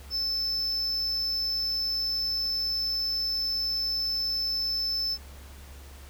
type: tone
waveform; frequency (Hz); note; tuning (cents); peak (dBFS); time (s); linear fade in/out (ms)
triangle; 5270; E8; -1; -25; 0.1-5.18; 50
effects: added 69 Hz sine -44 dBFS peak until 6.09 s + pink hiss -51 dBFS RMS until 6.09 s